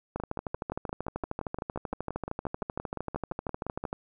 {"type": "two click trains", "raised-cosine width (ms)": 1, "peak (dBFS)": [-18, -20], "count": [50, 22], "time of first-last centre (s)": [[0.16, 3.929], [0.2, 3.84]], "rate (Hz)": [13, 5.77], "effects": []}